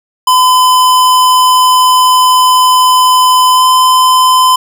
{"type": "tone with pitch glide", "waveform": "square", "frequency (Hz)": [1014, 1021.6], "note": ["B5", "C6"], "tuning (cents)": [45, -42], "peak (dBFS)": -5, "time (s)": [0.27, 4.56], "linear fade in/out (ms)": 5, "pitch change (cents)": 13, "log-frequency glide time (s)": [3.52, 3.64], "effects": []}